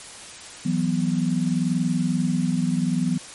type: chord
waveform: sine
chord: E suspended second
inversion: none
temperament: just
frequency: 164.81 / 185.42 / 247.2 Hz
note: E3 / F#3 / B3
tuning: 0 / +4 / +2 cents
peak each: -24 dBFS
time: 0.65-3.18 s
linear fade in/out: 10 ms
effects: white hiss -40 dBFS RMS until 3.34 s + MP3 48 kbps